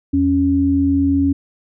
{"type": "tone pair together", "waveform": "sine", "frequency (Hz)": [82.89, 277.2], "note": ["E2", "C#4"], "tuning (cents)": [10, 0], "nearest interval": "octave + major sixth", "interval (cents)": 2090, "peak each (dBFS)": [-20, -13], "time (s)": [0.13, 1.33], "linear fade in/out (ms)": 10, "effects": []}